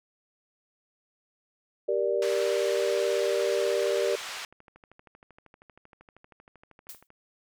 sine chord, G minor, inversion none, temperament just, 392 / 470.4 / 588 Hz, G4 / Bb4 / D5, 0 / +16 / +2 cents, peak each -28 dBFS, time 1.88-4.16 s, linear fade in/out 10 ms
pink band-pass noise, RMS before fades -38 dBFS, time 2.22-4.45 s, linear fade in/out 2 ms, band 1200 to 6300 Hz, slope 12 dB/octave
click train, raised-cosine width 0.5 ms, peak -37 dBFS, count 47, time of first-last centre 3.51-7.104 s, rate 12.8 Hz
blue noise with exponential decay, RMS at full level -38 dBFS, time 6.89-7.07 s, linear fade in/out 1 ms, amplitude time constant 38 ms
effects none

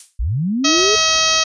violet noise with exponential decay, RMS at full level -28 dBFS, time 0-0.2 s, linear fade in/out 1 ms, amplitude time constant 42 ms
sine linear sweep, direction up, 42.19 to 440 Hz, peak -16 dBFS, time 0.19-0.96 s, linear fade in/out 10 ms
harmonic tone, 640 Hz, D#5, 49 cents sharp, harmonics 1 / 2 / 3 / 4 / 5 / 6 / 7 / 8 / 9 / 10, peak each -25 / -21 / -25 / -22 / -21 / -22 / -21 / -23 / -21 / -23 dBFS, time 0.64-1.44 s, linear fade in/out 10 ms
pink noise with tremolo, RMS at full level -36 dBFS, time 0.77-1.42 s, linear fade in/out 2 ms, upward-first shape sine, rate 5.9 Hz, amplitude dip 30%
effects resampled to 22050 Hz

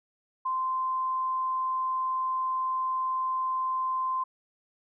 sine tone, 1039 Hz, C6, 12 cents flat, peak -26 dBFS, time 0.45-4.24 s, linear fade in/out 10 ms, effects none

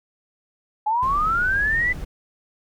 sine linear sweep, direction up, 830.6 to 2014 Hz, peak -18 dBFS, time 0.86-1.93 s, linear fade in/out 10 ms
brown noise, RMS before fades -31 dBFS, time 1.02-2.05 s, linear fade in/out 10 ms
effects none

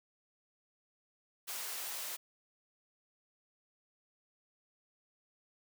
white high-pass noise, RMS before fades -41 dBFS, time 1.47-2.17 s, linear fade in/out 20 ms, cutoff 490 Hz, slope 12 dB/octave, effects none

